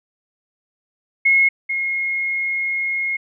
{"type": "tone pair in turn", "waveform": "sine", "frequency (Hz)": [2168, 2154], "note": ["C#7", "C7"], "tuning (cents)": [-39, 50], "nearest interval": "unison", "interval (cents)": 11, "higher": "first", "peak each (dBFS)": [-11, -19], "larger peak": "first", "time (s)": [[1.25, 1.49], [1.69, 3.17]], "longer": "second", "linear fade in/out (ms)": 10, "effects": []}